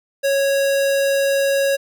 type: tone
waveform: square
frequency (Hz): 552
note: C#5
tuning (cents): -7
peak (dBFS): -16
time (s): 0.23-1.77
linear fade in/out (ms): 20
effects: none